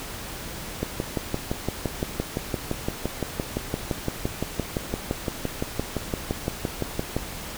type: click train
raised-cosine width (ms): 2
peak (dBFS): -11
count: 38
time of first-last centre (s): 0.83-7.166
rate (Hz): 5.84
effects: pink hiss -36 dBFS RMS until 7.57 s